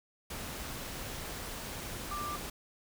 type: tone in noise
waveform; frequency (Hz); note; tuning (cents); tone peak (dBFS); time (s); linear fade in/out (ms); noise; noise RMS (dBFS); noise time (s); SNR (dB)
sine; 1182; D6; +11; -36; 2.11-2.36; 5; pink; -41; 0.3-2.5; +2
effects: none